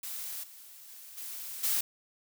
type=noise with level steps; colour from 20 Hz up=blue; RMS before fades=-39 / -51 / -49 / -41 / -29 dBFS; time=0.03-1.81 s; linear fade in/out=5 ms; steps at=0.43 / 0.88 / 1.17 / 1.63 s; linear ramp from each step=10 ms; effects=none